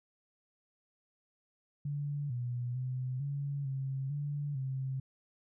sine tone with pitch steps, 144.4 / 122.3 / 128 / 141.4 / 134.5 / 144.9 / 132.8 Hz, D3 / B2 / C3 / C#3 / C3 / D3 / C3, -29 / -16 / -38 / +35 / +48 / -23 / +26 cents, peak -33 dBFS, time 1.85-5 s, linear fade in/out 5 ms, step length 450 ms, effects none

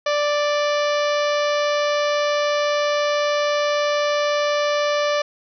harmonic tone, 587.3 Hz, D5, in tune, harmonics 1 / 2 / 3 / 4 / 5 / 6 / 7 / 8 / 9 / 10, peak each -19 / -25 / -29 / -31 / -33 / -35 / -36 / -37 / -38 / -39 dBFS, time 0.06-5.22 s, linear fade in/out 5 ms, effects none

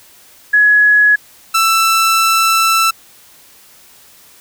sine / sawtooth tone pair in turn, 1684 / 1329.3 Hz, G#6 / E6, +24 / +14 cents, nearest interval major third, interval 410 cents, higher first, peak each -6 dBFS, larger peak neither, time 0.53-1.16 / 1.54-2.91 s, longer second, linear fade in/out 10 ms, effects white hiss -44 dBFS RMS until 4.4 s

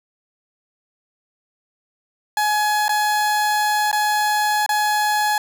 30% pulse tone with dropouts, 843 Hz, G#5, 26 cents sharp, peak -14 dBFS, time 2.37-5.38 s, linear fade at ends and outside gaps 2 ms, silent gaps 2.882-2.892 / 3.915-3.928 / 4.663-4.691 s, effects none

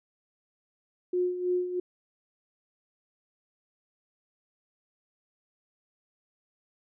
sine tone with tremolo, 360 Hz, F#4, 47 cents flat, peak -23 dBFS, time 1.13-1.8 s, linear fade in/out 5 ms, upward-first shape sine, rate 3.1 Hz, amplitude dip 65%, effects none

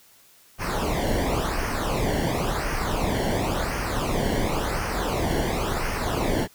brown noise with flanger, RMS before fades -25 dBFS, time 0.58-6.48 s, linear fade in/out 50 ms, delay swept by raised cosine 0.26 to 0.81 ms, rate 0.94 Hz, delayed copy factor -0.75, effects white hiss -55 dBFS RMS until 6.54 s

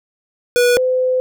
square / sine tone pair in turn, 487.5 / 510.4 Hz, B4 / C5, -23 / -43 cents, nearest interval minor second, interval 80 cents, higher second, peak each -11 / -13 dBFS, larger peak first, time 0.56-0.77 / 0.77-1.2 s, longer second, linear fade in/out 0 ms, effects none

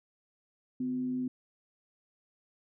sine tone with frequency modulation, 253.5 Hz, B3, 45 cents sharp, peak -30 dBFS, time 0.8-1.28 s, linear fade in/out 5 ms, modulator 108 Hz, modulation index 0.22, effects none

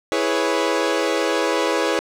sawtooth chord, C# minor seventh, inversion first, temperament equal, 329.6 / 415.3 / 493.9 / 554.4 Hz, E4 / G#4 / B4 / C#5, 0 / 0 / 0 / 0 cents, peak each -20 dBFS, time 0.12-1.99 s, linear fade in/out 0 ms, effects low-pass 7000 Hz 12 dB/octave + 8-bit

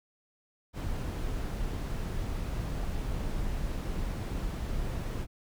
brown noise, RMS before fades -33 dBFS, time 0.73-5.27 s, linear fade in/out 50 ms, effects none

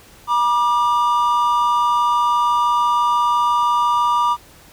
triangle tone pair together, 963 / 1188.9 Hz, B5 / D6, -44 / +21 cents, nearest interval major third, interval 365 cents, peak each -15 dBFS, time 0.27-4.37 s, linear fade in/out 50 ms, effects pink hiss -46 dBFS RMS until 4.72 s

